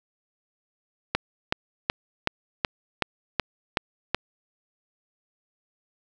click train, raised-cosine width 0.3 ms, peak -5 dBFS, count 9, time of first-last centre 1.15-4.146 s, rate 2.67 Hz, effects none

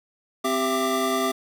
square tone cluster, 260.2 / 391.7 / 669 / 1185 Hz, C4 / G4 / E5 / D6, -9 / -1 / +25 / +15 cents, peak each -28 dBFS, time 0.44-1.32 s, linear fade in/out 10 ms, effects none

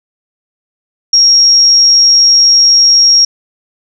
sine tone, 5588 Hz, F8, in tune, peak -3 dBFS, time 1.13-3.25 s, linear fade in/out 5 ms, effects none

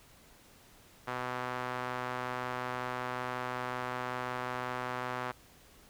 sawtooth tone with band-pass filter, 125.4 Hz, B2, 27 cents sharp, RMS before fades -37 dBFS, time 1.07-5.32 s, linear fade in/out 10 ms, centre 1200 Hz, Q 1.3, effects pink hiss -59 dBFS RMS until 5.89 s

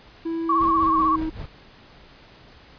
triangle tone with pitch glide, 329.6 to 317.5 Hz, E4 to D#4, 0 to +35 cents, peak -22 dBFS, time 0.25-1.3 s, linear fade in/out 10 ms, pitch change -65 cents, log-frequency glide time 0.67-1.07 s
sine tone with vibrato, 1108.7 Hz, C#6, in tune, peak -17 dBFS, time 0.49-1.16 s, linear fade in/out 5 ms, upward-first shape sine, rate 16 Hz, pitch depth 68 cents each way
brown noise with tremolo, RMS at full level -31 dBFS, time 0.6-1.46 s, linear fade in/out 5 ms, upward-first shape triangle, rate 5.2 Hz, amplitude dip 90%
effects pink hiss -49 dBFS RMS until 2.78 s + resampled to 11025 Hz

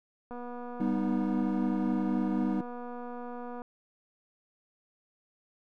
click train, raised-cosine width 1 ms, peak -29 dBFS, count 805, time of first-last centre 0.31-3.619 s, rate 243 Hz
triangle chord, G augmented, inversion none, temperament equal, 196 / 246.9 / 311.1 Hz, G3 / B3 / D#4, 0 / 0 / 0 cents, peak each -29 / -29 / -30 dBFS, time 0.8-2.61 s, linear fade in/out 5 ms
effects none

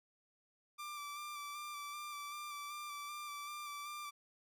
sawtooth tone with vibrato, 1176 Hz, D6, 2 cents sharp, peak -40 dBFS, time 0.78-4.11 s, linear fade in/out 20 ms, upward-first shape square, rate 2.6 Hz, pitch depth 19 cents each way, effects none

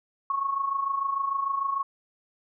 sine tone with amplitude modulation, 1100 Hz, C#6, 14 cents flat, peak -22 dBFS, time 0.3-1.83 s, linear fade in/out 2 ms, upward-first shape sine, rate 26.7 Hz, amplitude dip 65%, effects none

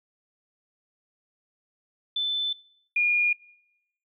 sine tone pair in turn, 3520 / 2429 Hz, A7 / D#7, 0 / -42 cents, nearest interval tritone, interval 642 cents, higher first, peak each -24 / -20 dBFS, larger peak second, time 2.16-2.53 / 2.96-3.33 s, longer neither, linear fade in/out 5 ms, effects noise-tail reverb RT60 0.9 s tail -25 dB re dry

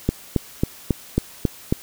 click train, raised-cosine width 3 ms, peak -4 dBFS, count 7, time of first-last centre 0.09-1.725 s, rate 3.67 Hz, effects white hiss -43 dBFS RMS until 1.82 s

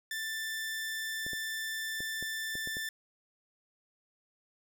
sawtooth tone, 1771 Hz, A6, 11 cents sharp, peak -31 dBFS, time 0.11-2.89 s, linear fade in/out 2 ms
clicks, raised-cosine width 2 ms, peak -31 dBFS, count 7, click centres 1.265 / 1.333 / 2.005 / 2.226 / 2.554 / 2.674 / 2.769 s
effects none

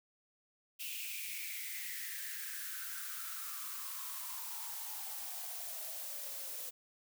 blue noise with high-pass filter sweep, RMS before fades -43 dBFS, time 0.79-6.71 s, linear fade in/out 20 ms, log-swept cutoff 2700 to 500 Hz, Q 7.5, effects none

